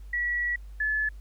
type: tone pair in turn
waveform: sine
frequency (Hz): 1935 / 1723.9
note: B6 / A6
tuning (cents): -36 / -36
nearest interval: major second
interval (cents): 200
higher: first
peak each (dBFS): -25 / -24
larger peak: second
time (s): 0.13-0.56 / 0.8-1.09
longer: first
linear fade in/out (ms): 5
effects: added 50 Hz sine -40 dBFS peak until 1.2 s + pink hiss -64 dBFS RMS until 1.2 s